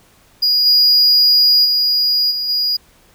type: tone with level steps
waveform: triangle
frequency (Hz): 4885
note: D#8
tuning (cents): -33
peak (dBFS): -10 / -7 / -11 / -17 / -13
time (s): 0.42-2.77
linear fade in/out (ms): 10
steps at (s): 0.65 / 1.64 / 2.3 / 2.48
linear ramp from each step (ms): 20
effects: pink hiss -51 dBFS RMS until 3.14 s